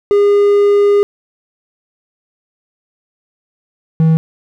triangle tone pair in turn, 407.2 / 160.71 Hz, G#4 / E3, -34 / -44 cents, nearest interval octave + major third, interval 1610 cents, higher first, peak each -5 dBFS, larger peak neither, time 0.11-1.03 / 4-4.17 s, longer first, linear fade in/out 0 ms, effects none

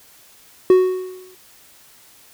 triangle tone with exponential decay, 370 Hz, F#4, in tune, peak -4 dBFS, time 0.7-1.35 s, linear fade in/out 2 ms, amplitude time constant 140 ms, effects white hiss -49 dBFS RMS until 2.33 s

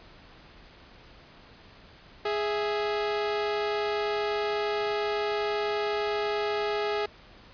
sawtooth tone pair together, 415.6 / 659.3 Hz, G#4 / E5, +1 / 0 cents, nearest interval minor sixth, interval 799 cents, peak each -23 / -31 dBFS, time 2.25-7.06 s, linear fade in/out 5 ms, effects pink hiss -52 dBFS RMS until 7.53 s + resampled to 11025 Hz

